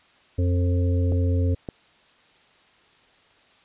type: harmonic tone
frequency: 88.5 Hz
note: F2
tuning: 23 cents sharp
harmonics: 1 / 3 / 5 / 6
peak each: -19 / -29 / -33 / -35 dBFS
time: 0.38-1.55 s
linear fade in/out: 10 ms
type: clicks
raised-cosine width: 2 ms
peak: -17 / -17 dBFS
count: 2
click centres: 1.121 / 1.688 s
effects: white hiss -57 dBFS RMS until 3.64 s + resampled to 8000 Hz